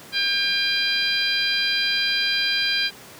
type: harmonic tone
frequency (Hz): 800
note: G5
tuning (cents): +35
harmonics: 2 / 3 / 4 / 5 / 6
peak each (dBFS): -26 / -26 / -26 / -26 / -26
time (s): 0.12-2.91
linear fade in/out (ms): 50
effects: pink hiss -43 dBFS RMS until 3.19 s + high-pass 150 Hz 12 dB/octave